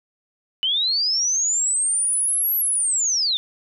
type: linear two-way sweep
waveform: sine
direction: up then down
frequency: 2960 to 11840 to 3483 Hz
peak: -18 dBFS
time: 0.63-3.37 s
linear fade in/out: 0 ms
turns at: 2.56 s
effects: none